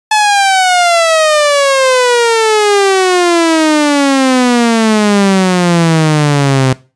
sawtooth exponential sweep, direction down, 865 to 128.8 Hz, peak -3 dBFS, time 0.11-6.73 s, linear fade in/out 5 ms, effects noise-tail reverb RT60 0.3 s tail -19 dB re dry + resampled to 22050 Hz

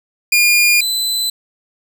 sawtooth tone pair in turn, 2420 / 4021 Hz, D#7 / B7, -49 / +30 cents, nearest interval major sixth, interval 879 cents, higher second, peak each -6 / -13 dBFS, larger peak first, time 0.32-0.81 / 0.81-1.3 s, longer neither, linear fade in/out 5 ms, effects none

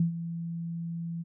sine tone with ADSR envelope, 167.9 Hz, E3, 32 cents sharp, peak -20 dBFS, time 0-1.24 s, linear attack 3 ms, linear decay 110 ms, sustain -12 dB, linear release 28 ms, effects none

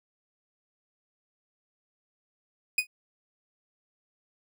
40% pulse tone with exponential decay, 2489 Hz, D#7, in tune, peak -18 dBFS, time 2.78-2.87 s, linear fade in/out 5 ms, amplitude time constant 18 ms, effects none

